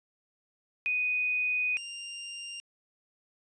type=tone pair in turn; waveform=sine / sawtooth; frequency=2489 / 2792 Hz; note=D#7 / F7; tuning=0 / -1 cents; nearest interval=major second; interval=199 cents; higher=second; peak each=-26 / -35 dBFS; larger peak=first; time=0.86-1.77 / 1.77-2.6 s; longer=first; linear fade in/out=0 ms; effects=resampled to 22050 Hz